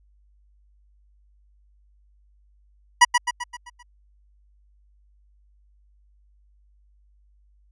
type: tone with echo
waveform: 25% pulse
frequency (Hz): 971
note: B5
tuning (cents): -30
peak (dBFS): -5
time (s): 3.01-3.05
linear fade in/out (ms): 10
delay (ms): 130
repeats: 6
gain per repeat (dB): -6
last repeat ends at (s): 3.83
effects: added 50 Hz sine -56 dBFS peak until 7.71 s + resampled to 22050 Hz